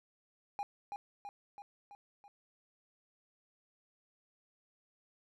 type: tone with echo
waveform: triangle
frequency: 813 Hz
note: G#5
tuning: 37 cents flat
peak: -33 dBFS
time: 0.59-0.63 s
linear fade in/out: 0 ms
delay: 330 ms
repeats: 5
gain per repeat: -4 dB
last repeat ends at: 2.28 s
effects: none